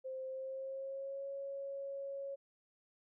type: tone with pitch glide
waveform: sine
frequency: 523.3 to 552.5 Hz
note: C5 to C#5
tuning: 0 to -6 cents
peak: -40 dBFS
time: 0.04-2.36 s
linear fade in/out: 20 ms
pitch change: +94 cents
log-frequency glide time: 0.25-1.27 s
effects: none